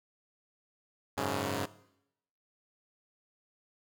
5% pulse chord, F# suspended second, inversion none, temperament equal, 92.5 / 103.83 / 138.59 Hz, F#2 / G#2 / C#3, 0 / 0 / 0 cents, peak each -25 dBFS, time 1.17-1.66 s, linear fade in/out 10 ms, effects noise-tail reverb RT60 0.8 s tail -18 dB re dry

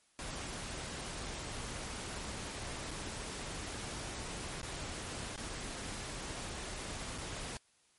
pink noise with dropouts, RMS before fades -42 dBFS, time 0.19-7.57 s, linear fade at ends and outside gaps 0 ms, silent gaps 2.908-2.913 / 4.615-4.63 / 5.361-5.377 / 7.179-7.183 s, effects white hiss -70 dBFS RMS until 7.98 s + MP3 48 kbps

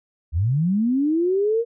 sine linear sweep, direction up, 70.3 to 474.8 Hz, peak -17 dBFS, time 0.32-1.65 s, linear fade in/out 50 ms, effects none

